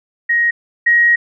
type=tone pair in turn; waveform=sine; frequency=1881 / 1889.2 Hz; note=A#6 / A#6; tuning=+15 / +23 cents; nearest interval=unison; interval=8 cents; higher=second; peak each=-11 / -8 dBFS; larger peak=second; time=0.29-0.51 / 0.86-1.16 s; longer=second; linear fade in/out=10 ms; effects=none

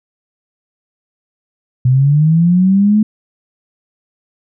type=linear sweep; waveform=sine; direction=up; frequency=123.8 to 217 Hz; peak=-7 dBFS; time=1.85-3.03 s; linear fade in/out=5 ms; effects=none

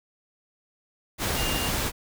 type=tone in noise; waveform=sine; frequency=2815 Hz; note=F7; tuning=13 cents sharp; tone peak=-32 dBFS; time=1.34-1.71 s; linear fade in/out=50 ms; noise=pink; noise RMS=-27 dBFS; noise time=1.18-1.92 s; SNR=-8 dB; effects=none

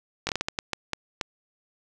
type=slowing click train; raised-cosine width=0.2 ms; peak=-9 dBFS; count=10; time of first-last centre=0.27-1.212 s; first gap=20 ms; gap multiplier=1.39; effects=none

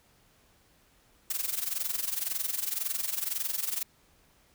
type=noise with amplitude modulation; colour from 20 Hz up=blue; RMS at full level=-29 dBFS; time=1.3-3.83 s; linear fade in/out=5 ms; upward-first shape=sine; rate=21.9 Hz; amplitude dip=80%; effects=pink hiss -64 dBFS RMS until 4.54 s

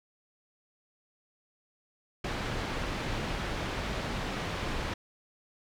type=low-pass noise; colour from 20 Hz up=pink; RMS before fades=-34 dBFS; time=2.24-4.94 s; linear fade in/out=5 ms; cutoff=3600 Hz; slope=12 dB/octave; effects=none

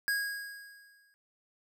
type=tone with exponential decay; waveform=square; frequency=1643 Hz; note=G#6; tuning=19 cents flat; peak=-27 dBFS; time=0.08-1.14 s; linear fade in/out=0 ms; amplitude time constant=230 ms; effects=none

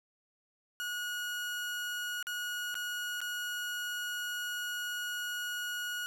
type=tone with dropouts; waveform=30% pulse; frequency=1451 Hz; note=F#6; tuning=34 cents flat; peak=-32 dBFS; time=0.8-6.06 s; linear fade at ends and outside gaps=0 ms; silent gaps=2.227-2.269 / 2.743-2.753 / 3.205-3.215 s; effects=11-bit

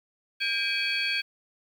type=tone cluster; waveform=sine; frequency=1603 / 2329 / 2524 / 3308 / 4456 Hz; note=G6 / D7 / D#7 / G#7 / C#8; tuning=+38 / -15 / +24 / -8 / +8 cents; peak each=-31 dBFS; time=0.4-1.22 s; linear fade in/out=20 ms; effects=tanh soft clip ceiling -17 dBFS + 9-bit

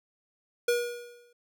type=tone with exponential decay; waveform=square; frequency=480.3 Hz; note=B4; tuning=48 cents flat; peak=-22 dBFS; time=0.68-1.33 s; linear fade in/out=5 ms; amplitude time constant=140 ms; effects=none

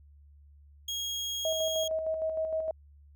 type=tone; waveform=30% pulse; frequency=3279 Hz; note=G#7; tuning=23 cents flat; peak=-29 dBFS; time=0.88-1.88 s; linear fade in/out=5 ms
type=tone with tremolo; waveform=sine; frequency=637 Hz; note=D#5; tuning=41 cents sharp; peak=-27 dBFS; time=1.45-2.71 s; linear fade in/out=2 ms; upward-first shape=square; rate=6.5 Hz; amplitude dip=40%
effects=added 72 Hz sine -53 dBFS peak until 3.15 s

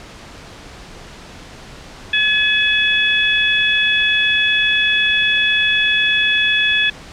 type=harmonic tone; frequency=852 Hz; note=G#5; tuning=44 cents sharp; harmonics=2 / 3 / 4; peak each=-17 / -17 / -17 dBFS; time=2.13-6.9 s; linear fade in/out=5 ms; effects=pink hiss -37 dBFS RMS until 7.12 s + low-pass 6000 Hz 12 dB/octave

